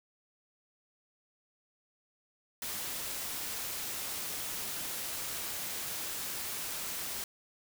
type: noise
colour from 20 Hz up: white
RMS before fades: -38 dBFS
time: 2.62-7.24 s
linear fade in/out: 2 ms
effects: none